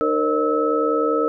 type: tone cluster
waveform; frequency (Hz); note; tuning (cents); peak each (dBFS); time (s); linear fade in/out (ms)
sine; 303.4 / 462.7 / 533 / 609 / 1300; D#4 / A#4 / C5 / D#5 / E6; -44 / -13 / +32 / -37 / -24; -24 / -20 / -25 / -29 / -23; 0.01-1.28; 0
effects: none